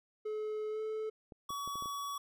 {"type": "tone with pitch glide", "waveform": "triangle", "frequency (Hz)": [428.8, 435.3], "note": ["A4", "A4"], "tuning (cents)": [-45, -19], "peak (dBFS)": -33, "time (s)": [0.25, 1.1], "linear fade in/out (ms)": 10, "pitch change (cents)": 26, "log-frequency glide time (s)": [0.7, 0.8]}
{"type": "clicks", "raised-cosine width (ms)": 2, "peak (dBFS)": -36, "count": 6, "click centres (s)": [1.322, 1.505, 1.676, 1.756, 1.824, 1.858]}
{"type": "tone", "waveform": "square", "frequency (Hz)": 1131, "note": "C#6", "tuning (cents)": 34, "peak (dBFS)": -38, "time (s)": [1.49, 2.18], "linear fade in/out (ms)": 5}
{"effects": []}